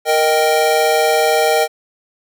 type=chord; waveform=square; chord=Eb major; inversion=second; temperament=equal; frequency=466.2 / 622.3 / 784 Hz; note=Bb4 / Eb5 / G5; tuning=0 / 0 / 0 cents; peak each=-17 dBFS; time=0.05-1.68 s; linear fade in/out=50 ms; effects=none